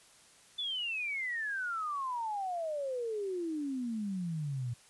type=exponential sweep; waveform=sine; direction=down; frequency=3520 to 116.54 Hz; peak=-33 dBFS; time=0.58-4.74 s; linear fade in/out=10 ms; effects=white hiss -60 dBFS RMS until 4.89 s + resampled to 24000 Hz